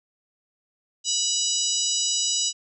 harmonic tone with a mistuned harmonic, 978 Hz, B5, 17 cents flat, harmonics 3 / 4 / 5 / 6 / 7 / 8, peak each -29 / -29 / -29 / -29 / -29 / -29 dBFS, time 1.04-2.53 s, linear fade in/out 50 ms, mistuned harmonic 5, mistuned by +35 cents, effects none

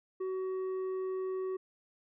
sine tone with tanh clipping, 376 Hz, F#4, 28 cents sharp, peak -34 dBFS, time 0.2-1.57 s, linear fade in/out 10 ms, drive 6 dB, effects none

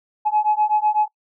sine beating tone pair, 845 / 853 Hz, G#5 / G#5, +30 / +46 cents, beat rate 8 Hz, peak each -18 dBFS, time 0.25-1.08 s, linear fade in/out 20 ms, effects noise-tail reverb RT60 0.1 s tail -25 dB re dry + tanh soft clip ceiling -9 dBFS

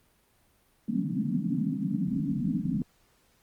white band-pass noise, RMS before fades -29 dBFS, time 0.88-2.82 s, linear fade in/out 2 ms, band 140 to 280 Hz, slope 96 dB/octave, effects pink hiss -66 dBFS RMS until 3.42 s + Opus 32 kbps

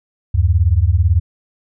sine beating tone pair, 76.8 / 94.8 Hz, D#2 / F#2, -22 / +43 cents, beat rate 18 Hz, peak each -13 dBFS, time 0.34-1.2 s, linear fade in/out 10 ms, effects none

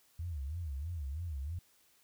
sine tone with vibrato, 76.7 Hz, D#2, 24 cents flat, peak -36 dBFS, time 0.19-1.59 s, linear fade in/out 5 ms, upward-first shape sine, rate 3.1 Hz, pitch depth 240 cents each way, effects white hiss -68 dBFS RMS until 2.03 s

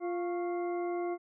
harmonic tone with a mistuned harmonic, 349.2 Hz, F4, in tune, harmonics 1 / 2 / 3 / 4 / 6, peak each -32 / -38 / -46 / -52 / -50 dBFS, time 0-1.18 s, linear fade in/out 50 ms, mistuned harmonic 3, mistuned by +87 cents, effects none

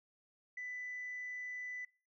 sine tone, 1992 Hz, B6, 14 cents sharp, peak -40 dBFS, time 0.57-1.85 s, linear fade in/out 5 ms, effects noise-tail reverb RT60 0.4 s tail -24 dB re dry + tanh soft clip ceiling -37 dBFS

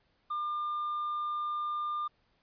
sine tone with hard clipping, 1200 Hz, D6, 37 cents sharp, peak -32 dBFS, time 0.3-2.08 s, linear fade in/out 10 ms, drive 2 dB, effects pink hiss -72 dBFS RMS until 2.42 s + resampled to 11025 Hz

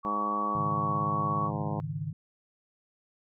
sine tone with pitch glide, 1129 to 1118 Hz, C#6 to C#6, +31 to +14 cents, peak -28 dBFS, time 0.03-1.51 s, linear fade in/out 50 ms, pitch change -17 cents, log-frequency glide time 0.45-0.92 s
harmonic tone, 104 Hz, G#2, 3 cents sharp, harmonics 2 / 3 / 4 / 5 / 6 / 7 / 8 / 9 / 10, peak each -37 / -40 / -43 / -42 / -43 / -42 / -42 / -41 / -45 dBFS, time 0.05-1.8 s, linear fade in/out 0 ms
sine chord, Ab suspended fourth, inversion none, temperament equal, 103.83 / 138.59 / 155.56 Hz, Ab2 / Db3 / Eb3, 0 / 0 / 0 cents, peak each -39 / -36 / -34 dBFS, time 0.55-2.13 s, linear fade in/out 5 ms
effects none

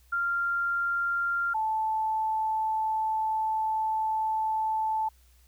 sine tone pair in turn, 1390 / 875.6 Hz, F6 / A5, -9 / -9 cents, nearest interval minor sixth, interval 800 cents, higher first, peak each -25 dBFS, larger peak neither, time 0.12-1.54 / 1.54-5.09 s, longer second, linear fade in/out 10 ms, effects added 62 Hz sine -57 dBFS peak until 5.47 s + white hiss -65 dBFS RMS until 5.47 s

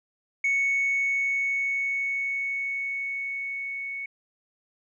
sine tone with level ramp, 2217 Hz, C#7, in tune, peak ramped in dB -19 to -31 dBFS, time 0.44-4.06 s, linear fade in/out 5 ms, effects tanh soft clip ceiling -19 dBFS

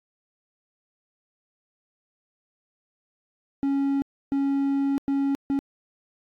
triangle tone bursts at uneven times, 276.8 Hz, C#4, 2 cents flat, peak -19 dBFS, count 4, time 3.63-4.02 / 4.32-4.98 / 5.08-5.35 / 5.5-5.59 s, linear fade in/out 0 ms, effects AAC 64 kbps

